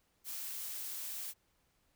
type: noise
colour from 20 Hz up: blue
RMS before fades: -42 dBFS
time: 0.24-1.34 s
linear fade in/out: 50 ms
effects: pink hiss -75 dBFS RMS until 1.95 s